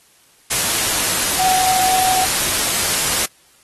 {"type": "tone in noise", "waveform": "sine", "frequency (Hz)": 748, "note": "F#5", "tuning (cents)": 19, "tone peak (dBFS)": -15, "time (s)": [1.39, 2.25], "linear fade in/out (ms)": 10, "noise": "white", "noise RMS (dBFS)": -18, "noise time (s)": [0.5, 3.26], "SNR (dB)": 0, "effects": ["white hiss -53 dBFS RMS until 3.63 s", "AAC 32 kbps"]}